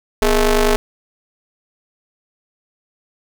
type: ring-modulated tone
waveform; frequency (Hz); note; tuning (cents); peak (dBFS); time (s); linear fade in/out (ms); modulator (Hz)
sawtooth; 220; A3; 0; -5; 0.22-0.76; 0; 195
effects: 7-bit